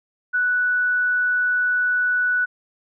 sine tone, 1480 Hz, F#6, in tune, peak -17 dBFS, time 0.33-2.46 s, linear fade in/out 20 ms, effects none

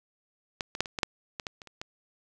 clicks, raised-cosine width 0.2 ms, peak -13 / -19 / -6 / -22 / -15 / -6 / -17 / -17 / -27 / -30 / -19 dBFS, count 11, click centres 0.608 / 0.751 / 0.806 / 0.858 / 0.988 / 1.032 / 1.398 / 1.468 / 1.618 / 1.673 / 1.815 s, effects none

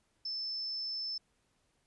sine tone, 5274 Hz, E8, in tune, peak -35 dBFS, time 0.25-1.18 s, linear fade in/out 5 ms, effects pink hiss -75 dBFS RMS until 1.86 s + resampled to 24000 Hz

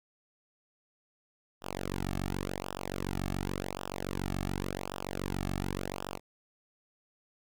sawtooth tone with flanger, 47 Hz, F#1, 28 cents sharp, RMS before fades -36 dBFS, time 1.61-6.2 s, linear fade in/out 50 ms, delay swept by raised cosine 0.46 to 2.06 ms, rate 0.9 Hz, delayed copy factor -1, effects none

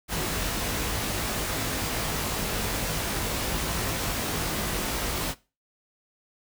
pink noise with comb filter, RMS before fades -29 dBFS, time 0.08-5.35 s, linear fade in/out 50 ms, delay 19 ms, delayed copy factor +0.65, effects noise-tail reverb RT60 0.3 s tail -20 dB re dry

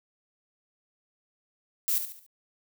violet noise with echo, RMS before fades -26 dBFS, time 1.88-1.98 s, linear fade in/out 0 ms, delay 71 ms, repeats 4, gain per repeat -8 dB, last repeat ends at 2.264 s, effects none

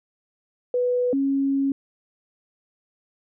sine tone pair in turn, 493.9 / 274.5 Hz, B4 / C#4, 0 / -17 cents, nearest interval minor seventh, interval 1017 cents, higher first, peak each -19 dBFS, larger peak neither, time 0.74-1.13 / 1.13-1.72 s, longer second, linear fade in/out 2 ms, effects none

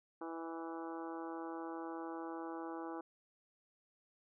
harmonic tone with a mistuned harmonic, 164.81 Hz, E3, in tune, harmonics 2 / 3 / 4 / 5 / 6 / 7 / 8 / 9, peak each -44 / -50 / -54 / -49 / -53 / -53 / -56 / -58 dBFS, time 0.21-3.01 s, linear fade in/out 5 ms, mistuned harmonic 4, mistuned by -24 cents, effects none

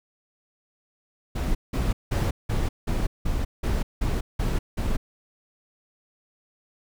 brown noise bursts, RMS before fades -24 dBFS, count 10, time 1.35-4.97 s, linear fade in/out 10 ms, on 200 ms, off 180 ms, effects none

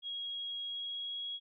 sine tone with pitch glide, 3296 to 3317 Hz, G#7 to G#7, -14 to -3 cents, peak -37 dBFS, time 0.02-1.4 s, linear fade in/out 50 ms, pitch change +11 cents, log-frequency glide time 0.49-1.25 s, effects none

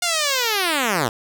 5% pulse linear sweep, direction down, 717 to 103.83 Hz, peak -7 dBFS, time 0.02-1.09 s, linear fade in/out 5 ms, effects none

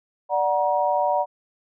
sine chord, D augmented, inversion none, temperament equal with one note detuned, 587.3 / 740 / 948.6 Hz, D5 / F#5 / A#5, 0 / 0 / +30 cents, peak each -23 dBFS, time 0.29-1.26 s, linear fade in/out 50 ms, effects none

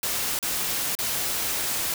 white noise with dropouts, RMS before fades -27 dBFS, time 0.03-1.94 s, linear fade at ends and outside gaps 2 ms, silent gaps 0.39-0.427 / 0.952-0.988 s, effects none

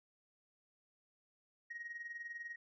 sine tone with tremolo, 1881 Hz, A#6, 15 cents sharp, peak -40 dBFS, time 1.7-2.56 s, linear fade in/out 10 ms, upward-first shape sine, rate 20 Hz, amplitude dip 70%, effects tanh soft clip ceiling -38 dBFS

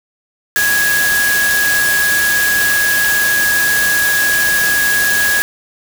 sine tone in noise, 1661.2 Hz, G#6, in tune, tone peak -12 dBFS, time 0.56-5.42 s, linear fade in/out 0 ms, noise white, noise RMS -18 dBFS, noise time 0.56-5.42 s, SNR +3 dB, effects none

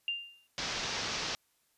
sine tone with exponential decay, 2794 Hz, F7, in tune, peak -28 dBFS, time 0.08-0.47 s, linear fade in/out 1 ms, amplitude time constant 84 ms
white low-pass noise, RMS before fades -36 dBFS, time 0.58-1.35 s, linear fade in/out 0 ms, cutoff 6100 Hz, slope 48 dB/octave
effects white hiss -73 dBFS RMS until 1.77 s + resampled to 32000 Hz

